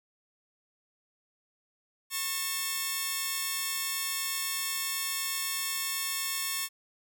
5% pulse tone cluster, 1093 / 1794 / 2657 Hz, C#6 / A6 / E7, -25 / +33 / +13 cents, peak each -22 / -24 / -27 dBFS, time 2.1-6.69 s, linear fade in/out 50 ms, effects none

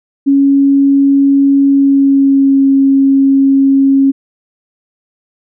sine tone with pitch glide, 277.2 to 272.6 Hz, C#4 to C#4, 0 to -29 cents, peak -5 dBFS, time 0.26-4.12 s, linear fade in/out 20 ms, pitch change -29 cents, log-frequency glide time 1.68-2.67 s, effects none

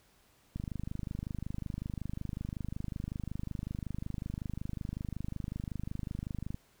click train, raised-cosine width 5 ms, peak -25 dBFS, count 153, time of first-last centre 0.56-6.544 s, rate 25.4 Hz, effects pink hiss -66 dBFS RMS until 6.8 s

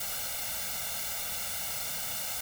white noise with comb filter, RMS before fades -35 dBFS, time 0-2.41 s, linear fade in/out 5 ms, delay 1.4 ms, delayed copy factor +0.95, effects none

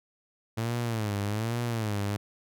sawtooth tone with vibrato, 110 Hz, A2, in tune, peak -24 dBFS, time 0.57-2.17 s, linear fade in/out 10 ms, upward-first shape sine, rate 1.2 Hz, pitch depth 150 cents each way, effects none

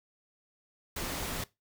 pink noise, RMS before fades -36 dBFS, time 0.96-1.44 s, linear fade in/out 5 ms, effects noise-tail reverb RT60 0.2 s tail -19 dB re dry

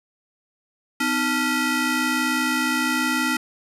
20% pulse ring-modulated tone, 565 Hz, C#5, 33 cents sharp, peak -12 dBFS, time 1-3.37 s, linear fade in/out 5 ms, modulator 818 Hz, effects resampled to 32000 Hz + 9-bit

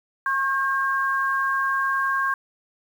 sine tone pair together, 1087.3 / 1603 Hz, C#6 / G6, -34 / +38 cents, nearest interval perfect fifth, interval 672 cents, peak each -23 dBFS, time 0.26-2.34 s, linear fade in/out 2 ms, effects 8-bit

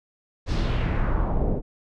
brown noise with low-pass filter sweep, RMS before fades -23 dBFS, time 0.46-1.62 s, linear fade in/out 50 ms, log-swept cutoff 5800 to 460 Hz, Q 1.8, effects none

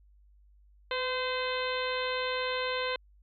harmonic tone with a mistuned harmonic, 514 Hz, C5, 31 cents flat, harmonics 1 / 2 / 3 / 4 / 5 / 6 / 7 / 8, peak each -33 / -36 / -38 / -39 / -40 / -41 / -41 / -42 dBFS, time 0.91-2.96 s, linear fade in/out 2 ms, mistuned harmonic 1, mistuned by -29 cents, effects added 50 Hz sine -57 dBFS peak until 3.22 s

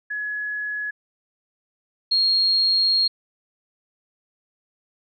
sine tone pair in turn, 1691 / 4261 Hz, G#6 / C8, +31 / +31 cents, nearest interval octave + major third, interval 1600 cents, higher second, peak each -25 / -16 dBFS, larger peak second, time 0.1-0.91 / 2.11-3.08 s, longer second, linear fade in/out 10 ms, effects none

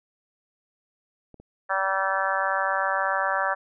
clicks, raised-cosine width 2 ms, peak -33 dBFS, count 2, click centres 1.343 / 1.4 s
harmonic tone, 192.6 Hz, G3, 30 cents flat, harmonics 3 / 4 / 5 / 6 / 7 / 8 / 9, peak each -30 / -30 / -30 / -30 / -30 / -30 / -30 dBFS, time 1.69-3.55 s, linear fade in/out 20 ms
effects none

